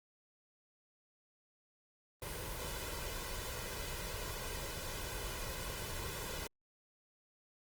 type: noise with comb filter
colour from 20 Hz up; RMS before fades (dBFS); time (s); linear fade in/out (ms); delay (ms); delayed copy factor
pink; -42; 2.22-6.47; 2; 2; +0.6
effects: Opus 24 kbps